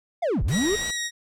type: linear two-way sweep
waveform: triangle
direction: down then up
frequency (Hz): 740 to 33.14 to 440.4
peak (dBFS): -19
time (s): 0.22-0.76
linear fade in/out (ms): 10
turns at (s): 0.43
type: noise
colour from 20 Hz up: pink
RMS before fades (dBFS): -36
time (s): 0.48-0.91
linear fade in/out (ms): 5
type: tone with vibrato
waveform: 15% pulse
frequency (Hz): 1900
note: A#6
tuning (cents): +33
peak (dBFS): -20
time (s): 0.5-1.11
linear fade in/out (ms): 50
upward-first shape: square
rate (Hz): 3.2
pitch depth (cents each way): 12
effects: low-pass 12000 Hz 12 dB/octave